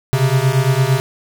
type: beating tone pair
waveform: square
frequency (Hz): 128.2 / 137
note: C3 / C#3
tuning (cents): -35 / -20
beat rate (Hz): 8.8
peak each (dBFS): -16 / -16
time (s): 0.13-1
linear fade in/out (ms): 0
effects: none